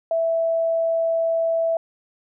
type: tone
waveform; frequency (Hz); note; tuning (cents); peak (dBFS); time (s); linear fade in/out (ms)
sine; 659.3; E5; 0; -18; 0.11-1.77; 2
effects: none